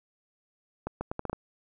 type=accelerating click train; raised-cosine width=1 ms; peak=-18 dBFS; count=7; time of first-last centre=0.87-1.33 s; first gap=140 ms; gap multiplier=0.75; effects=none